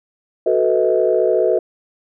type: chord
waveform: sine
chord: B dominant seventh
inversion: second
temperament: equal with one note detuned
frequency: 370 / 440 / 493.9 / 638.3 Hz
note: F#4 / A4 / B4 / D#5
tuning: 0 / 0 / 0 / +44 cents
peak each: -18 dBFS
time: 0.46-1.59 s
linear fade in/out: 5 ms
effects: tanh soft clip ceiling -2 dBFS